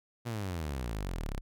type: exponential sweep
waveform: sawtooth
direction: down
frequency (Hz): 123.47 to 30.87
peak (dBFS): -30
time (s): 0.25-1.41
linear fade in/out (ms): 20
effects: none